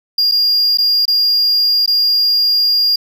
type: tone with dropouts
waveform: triangle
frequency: 4819 Hz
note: D8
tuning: 44 cents sharp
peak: -9 dBFS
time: 0.18-2.96 s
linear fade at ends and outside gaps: 5 ms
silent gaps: 0.314-0.319 / 0.774-0.784 / 1.055-1.079 / 1.861-1.876 s
effects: none

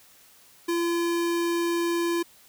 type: tone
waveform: square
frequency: 341 Hz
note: F4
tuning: 41 cents flat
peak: -24 dBFS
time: 0.68-2.23 s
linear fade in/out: 10 ms
effects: white hiss -55 dBFS RMS until 2.48 s

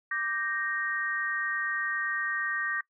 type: chord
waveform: sine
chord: G minor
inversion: second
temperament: equal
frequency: 1174.7 / 1568 / 1864.7 Hz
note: D6 / G6 / Bb6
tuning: 0 / 0 / 0 cents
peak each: -36 / -33 / -31 dBFS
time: 0.11-2.81 s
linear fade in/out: 5 ms
effects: noise-tail reverb RT60 0.1 s tail -20 dB re dry

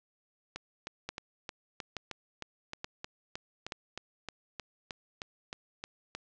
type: two click trains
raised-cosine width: 0.2 ms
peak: -19 / -21 dBFS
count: 4 / 19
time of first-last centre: 1.09-3.722 / 0.56-6.15 s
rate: 1.14 / 3.22 Hz
effects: low-pass 7000 Hz 12 dB/octave

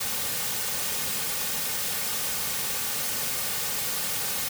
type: noise with comb filter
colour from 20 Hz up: white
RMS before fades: -29 dBFS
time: 0-4.49 s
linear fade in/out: 10 ms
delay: 3 ms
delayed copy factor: -0.55
effects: none

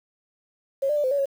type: tone with pitch steps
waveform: sine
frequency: 546 / 594 / 588 / 516 / 567 / 551 Hz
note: C#5 / D5 / D5 / C5 / C#5 / C#5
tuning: -26 / +20 / +2 / -24 / +39 / -11 cents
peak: -20 dBFS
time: 0.82-1.258 s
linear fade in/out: 10 ms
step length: 73 ms
effects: 8-bit

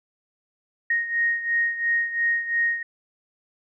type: beating tone pair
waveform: sine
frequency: 1864.7 / 1867.6 Hz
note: A#6 / A#6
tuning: 0 / +3 cents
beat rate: 2.9 Hz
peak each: -22 / -27 dBFS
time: 0.9-2.83 s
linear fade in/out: 5 ms
effects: none

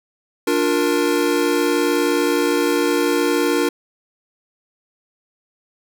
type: chord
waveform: square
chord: Bb major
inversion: first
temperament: equal with one note detuned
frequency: 293.7 / 353.1 / 466.2 Hz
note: D4 / F4 / Bb4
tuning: 0 / +19 / 0 cents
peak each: -21 dBFS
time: 0.47-3.69 s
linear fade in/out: 5 ms
effects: none

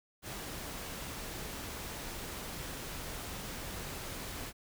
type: noise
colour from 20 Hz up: pink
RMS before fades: -42 dBFS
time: 0.22-4.53 s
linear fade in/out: 50 ms
effects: none

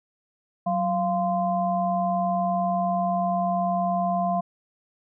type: tone cluster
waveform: sine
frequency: 185.5 / 694 / 1037 Hz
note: F#3 / F5 / C6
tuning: +5 / -11 / -16 cents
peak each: -27 / -23 / -31 dBFS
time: 0.66-4.41 s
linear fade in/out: 10 ms
effects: none

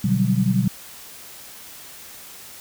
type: chord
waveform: sine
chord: G major seventh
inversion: first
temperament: equal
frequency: 123.47 / 146.83 / 185 / 196 Hz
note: B2 / D3 / F#3 / G3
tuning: 0 / 0 / 0 / 0 cents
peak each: -22 / -26 / -21 / -21 dBFS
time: 0.04-0.68 s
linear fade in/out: 5 ms
effects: white hiss -41 dBFS RMS until 2.6 s

